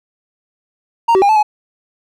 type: tone with pitch steps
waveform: triangle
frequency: 928 / 381 / 806 / 870 / 845 Hz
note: A#5 / G4 / G5 / A5 / G#5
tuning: -8 / -49 / +48 / -20 / +30 cents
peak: -6 dBFS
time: 1.08-1.43 s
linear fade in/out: 10 ms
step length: 70 ms
effects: none